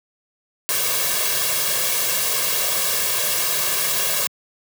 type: noise with comb filter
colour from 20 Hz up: white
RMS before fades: -21 dBFS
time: 0.69-4.27 s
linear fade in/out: 0 ms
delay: 1.8 ms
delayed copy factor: +0.95
effects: high-pass 150 Hz 12 dB/octave